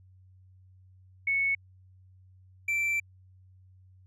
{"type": "tone pair in turn", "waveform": ["sine", "triangle"], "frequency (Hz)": [2209, 2340], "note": ["C#7", "D7"], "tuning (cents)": [-7, -7], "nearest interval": "minor second", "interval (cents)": 100, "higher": "second", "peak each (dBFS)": -24, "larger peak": "neither", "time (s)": [[1.27, 1.55], [2.68, 3]], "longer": "second", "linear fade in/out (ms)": 5, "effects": ["added 93 Hz sine -54 dBFS peak until 4.06 s", "resampled to 32000 Hz"]}